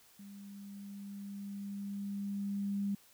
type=tone with level ramp; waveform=sine; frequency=200.2 Hz; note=G3; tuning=37 cents sharp; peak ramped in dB=-48 to -31 dBFS; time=0.19-2.95 s; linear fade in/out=5 ms; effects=white hiss -63 dBFS RMS until 3.13 s